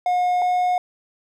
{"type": "tone pair in turn", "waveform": "triangle", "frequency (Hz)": [720, 723.3], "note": ["F#5", "F#5"], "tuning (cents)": [-47, -39], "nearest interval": "unison", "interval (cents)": 8, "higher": "second", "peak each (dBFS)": -15, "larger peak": "neither", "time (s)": [[0.06, 0.42], [0.42, 0.78]], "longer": "neither", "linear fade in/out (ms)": 2, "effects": []}